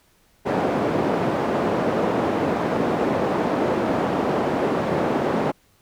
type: band-pass noise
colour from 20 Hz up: white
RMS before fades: -22 dBFS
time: 0.45-5.52 s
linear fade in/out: 20 ms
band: 170 to 590 Hz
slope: 12 dB/octave
effects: pink hiss -60 dBFS RMS until 5.81 s